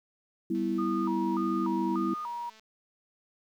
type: chord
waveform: sine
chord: E minor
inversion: first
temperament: equal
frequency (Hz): 196 / 246.9 / 329.6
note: G3 / B3 / E4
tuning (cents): 0 / 0 / 0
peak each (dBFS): -32 / -33 / -29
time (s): 0.5-2.14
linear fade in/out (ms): 5
type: click train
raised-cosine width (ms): 0.2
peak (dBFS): -39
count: 449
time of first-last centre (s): 0.55-2.596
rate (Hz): 219
type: tone with vibrato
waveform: sine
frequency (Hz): 1080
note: C#6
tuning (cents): -45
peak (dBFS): -33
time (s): 0.78-2.5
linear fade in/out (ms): 10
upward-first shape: square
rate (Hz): 1.7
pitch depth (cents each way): 220
effects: 10-bit